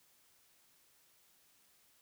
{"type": "silence", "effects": ["white hiss -69 dBFS RMS until 2.01 s"]}